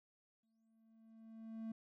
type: tone with exponential growth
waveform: triangle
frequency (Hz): 223.5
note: A3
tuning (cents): +27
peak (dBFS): -39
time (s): 0.43-1.72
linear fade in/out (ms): 5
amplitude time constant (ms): 280
effects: none